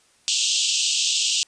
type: band-pass noise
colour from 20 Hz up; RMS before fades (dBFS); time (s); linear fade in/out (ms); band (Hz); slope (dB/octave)
pink; -22; 0.28-1.43; 0; 2700 to 8200; 96
effects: white hiss -59 dBFS RMS until 1.47 s + resampled to 22050 Hz